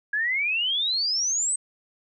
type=exponential sweep; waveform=sine; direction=up; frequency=1646 to 8372 Hz; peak=-22 dBFS; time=0.13-1.56 s; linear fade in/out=5 ms; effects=none